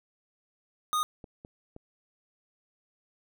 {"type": "tone", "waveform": "square", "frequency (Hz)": 1235, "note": "D#6", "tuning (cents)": -13, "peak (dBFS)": -26, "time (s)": [0.93, 1.03], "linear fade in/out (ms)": 0}
{"type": "clicks", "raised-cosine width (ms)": 2, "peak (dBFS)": -31, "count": 3, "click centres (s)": [1.242, 1.449, 1.764]}
{"effects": []}